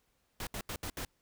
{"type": "noise bursts at uneven times", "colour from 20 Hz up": "pink", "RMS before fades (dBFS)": -39, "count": 5, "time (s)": [[0.4, 0.47], [0.54, 0.61], [0.69, 0.76], [0.83, 0.9], [0.97, 1.05]], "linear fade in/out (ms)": 2, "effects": ["pink hiss -75 dBFS RMS until 1.21 s"]}